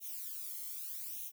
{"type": "noise with flanger", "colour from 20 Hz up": "violet", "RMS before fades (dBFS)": -43, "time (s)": [0, 1.32], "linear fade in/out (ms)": 50, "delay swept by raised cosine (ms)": [0.31, 0.95], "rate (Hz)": 0.82, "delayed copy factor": 0.9, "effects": []}